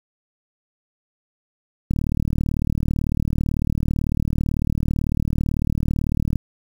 click train, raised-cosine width 5 ms, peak -9 dBFS, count 170, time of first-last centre 1.91-6.357 s, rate 38 Hz, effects 7-bit

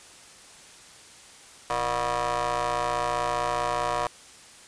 20% pulse ring-modulated tone, 125.1 Hz, B2, 23 cents sharp, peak -17 dBFS, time 1.7-4.07 s, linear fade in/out 2 ms, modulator 848 Hz, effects white hiss -49 dBFS RMS until 4.67 s + resampled to 22050 Hz

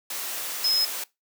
sine tone in noise, 5130 Hz, E8, 48 cents flat, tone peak -20 dBFS, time 0.64-0.85 s, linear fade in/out 5 ms, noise white, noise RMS -32 dBFS, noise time 0.1-1.04 s, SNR +9 dB, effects noise-tail reverb RT60 0.2 s tail -21 dB re dry + high-pass 400 Hz 12 dB/octave

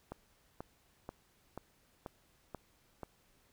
click train, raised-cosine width 1 ms, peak -28 dBFS, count 7, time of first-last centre 0.12-3.033 s, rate 2.06 Hz, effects pink hiss -70 dBFS RMS until 3.52 s

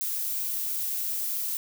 violet noise, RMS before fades -30 dBFS, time 0.01-1.57 s, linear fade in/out 0 ms, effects none

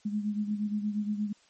sine beating tone pair, 207.6 / 216.1 Hz, G#3 / A3, 0 / -31 cents, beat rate 8.5 Hz, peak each -29 / -35 dBFS, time 0.05-1.33 s, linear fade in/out 10 ms, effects white hiss -63 dBFS RMS until 1.49 s + MP3 32 kbps

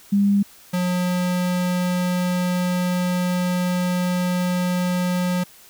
sine / square tone pair in turn, 200.9 / 179.73 Hz, G3 / F3, +43 / +50 cents, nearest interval major second, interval 193 cents, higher first, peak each -14 / -20 dBFS, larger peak first, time 0.12-0.43 / 0.73-5.44 s, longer second, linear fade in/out 10 ms, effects white hiss -48 dBFS RMS until 5.69 s

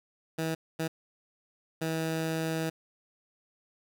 15% pulse tone bursts at uneven times, 161.3 Hz, E3, 37 cents flat, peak -23 dBFS, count 3, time 0.38-0.55 / 0.79-0.88 / 1.81-2.7 s, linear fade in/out 10 ms, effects 10-bit

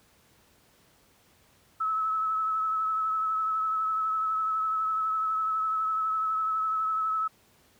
sine tone with vibrato, 1297 Hz, E6, 28 cents flat, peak -25 dBFS, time 1.8-7.28 s, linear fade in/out 10 ms, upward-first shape sine, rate 12 Hz, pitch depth 22 cents each way, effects pink hiss -62 dBFS RMS until 7.79 s + high-pass 60 Hz 12 dB/octave

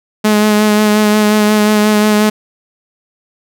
sawtooth tone with vibrato, 211.5 Hz, G#3, 32 cents sharp, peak -4 dBFS, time 0.24-2.3 s, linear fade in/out 10 ms, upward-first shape sine, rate 5.6 Hz, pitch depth 20 cents each way, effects none

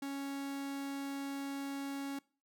45% pulse tone, 277.2 Hz, C#4, in tune, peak -38 dBFS, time 0.02-2.19 s, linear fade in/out 5 ms, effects noise-tail reverb RT60 0.4 s tail -23 dB re dry

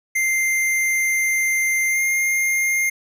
square tone with pitch glide, 2093 to 2117 Hz, C7 to C7, 0 to +20 cents, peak -18 dBFS, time 0.15-2.9 s, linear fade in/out 10 ms, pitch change +20 cents, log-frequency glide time 1.88-2.01 s, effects none

